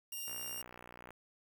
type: tone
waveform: 5% pulse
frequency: 2815 Hz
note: F7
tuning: 13 cents sharp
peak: -31 dBFS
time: 0.12-0.62 s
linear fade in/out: 5 ms
type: click train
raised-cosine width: 0.5 ms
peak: -35 dBFS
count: 51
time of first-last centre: 0.28-1.106 s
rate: 60.5 Hz
effects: 9-bit